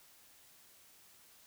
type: silence
effects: white hiss -62 dBFS RMS until 1.46 s